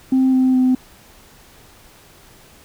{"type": "tone with pitch steps", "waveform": "sine", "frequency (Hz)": [261.6, 258.7, 255.9], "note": ["C4", "C4", "C4"], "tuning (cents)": [0, -19, -38], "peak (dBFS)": -10, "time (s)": [0.12, 0.75], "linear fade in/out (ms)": 5, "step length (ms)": 210, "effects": ["tanh soft clip ceiling -9 dBFS", "pink hiss -47 dBFS RMS until 2.64 s"]}